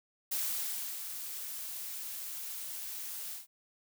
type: noise with ADSR envelope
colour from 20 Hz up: blue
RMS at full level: -33 dBFS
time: 0.31-3.47 s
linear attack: 11 ms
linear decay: 660 ms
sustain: -8 dB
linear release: 140 ms
effects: none